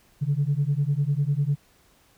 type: beating tone pair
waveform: sine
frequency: 138.59 / 148.59 Hz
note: C#3 / D3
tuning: 0 / +21 cents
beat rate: 10 Hz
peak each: -23 dBFS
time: 0.21-1.56 s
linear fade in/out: 20 ms
effects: tanh soft clip ceiling -15 dBFS + pink hiss -60 dBFS RMS until 2.17 s